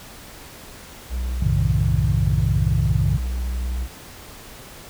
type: tone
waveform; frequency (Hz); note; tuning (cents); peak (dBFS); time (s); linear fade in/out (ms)
triangle; 61.7; B1; -1; -20; 1.09-3.88; 50
type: chord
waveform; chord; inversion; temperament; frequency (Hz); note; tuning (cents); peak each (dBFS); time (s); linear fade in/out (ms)
sine; F# diminished seventh; none; equal; 92.5 / 110 / 130.81 / 155.56; F#2 / A2 / C3 / Eb3; 0 / 0 / 0 / 0; -23; 1.42-3.18; 5
effects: pink hiss -41 dBFS RMS until 4.89 s